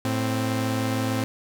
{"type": "tone pair together", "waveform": "sawtooth", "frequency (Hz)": [109.99, 261.6], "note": ["A2", "C4"], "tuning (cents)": [0, 0], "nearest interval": "octave + minor third", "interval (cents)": 1500, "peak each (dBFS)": -22, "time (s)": [0.05, 1.24], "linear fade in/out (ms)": 0, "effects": []}